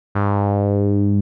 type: tone with low-pass filter sweep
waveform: sawtooth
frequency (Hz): 101.2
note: G#2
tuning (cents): -44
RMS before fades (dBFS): -17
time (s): 0.15-1.21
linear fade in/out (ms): 10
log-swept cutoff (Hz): 1400 to 220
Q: 2.7
effects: none